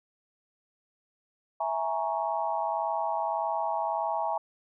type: chord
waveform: sine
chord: A# half-diminished seventh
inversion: second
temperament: equal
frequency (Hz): 659.3 / 830.6 / 932.3 / 1108.7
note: E5 / G#5 / A#5 / C#6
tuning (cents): 0 / 0 / 0 / 0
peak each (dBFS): -32 / -31 / -32 / -37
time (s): 1.6-4.38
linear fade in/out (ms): 5
effects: none